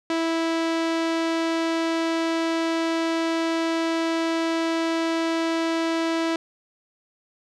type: tone with low-pass filter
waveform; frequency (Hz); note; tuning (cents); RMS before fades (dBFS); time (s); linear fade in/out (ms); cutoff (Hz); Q
sawtooth; 328.5; E4; -6; -24; 0.1-6.36; 2; 5200; 0.79
effects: none